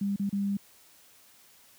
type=tone with dropouts; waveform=sine; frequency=199.7 Hz; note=G3; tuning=32 cents sharp; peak=-26 dBFS; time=0.01-0.57 s; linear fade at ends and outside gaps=5 ms; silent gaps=0.161-0.195 / 0.294-0.326 s; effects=white hiss -58 dBFS RMS until 1.78 s + high-pass 60 Hz 12 dB/octave